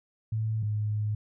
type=tone pair in turn; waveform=sine; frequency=110 / 105.94 Hz; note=A2 / G#2; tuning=0 / +35 cents; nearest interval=minor second; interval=65 cents; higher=first; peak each=-26 dBFS; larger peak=neither; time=0.32-0.63 / 0.63-1.15 s; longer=second; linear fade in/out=5 ms; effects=none